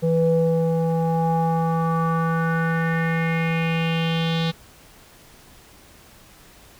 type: tone with low-pass filter sweep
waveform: square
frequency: 164.4 Hz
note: E3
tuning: 4 cents flat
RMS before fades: -21 dBFS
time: 0.02-4.52 s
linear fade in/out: 20 ms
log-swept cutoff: 440 to 3800 Hz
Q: 4.5
effects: pink hiss -49 dBFS RMS until 6.79 s